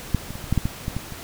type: clicks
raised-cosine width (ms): 5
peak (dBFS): -6 / -20 / -22 / -23 / -8 / -7 / -10 / -13 / -14 / -21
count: 10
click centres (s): 0.147 / 0.306 / 0.355 / 0.442 / 0.526 / 0.577 / 0.655 / 0.881 / 0.966 / 1.123
effects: pink hiss -38 dBFS RMS until 1.23 s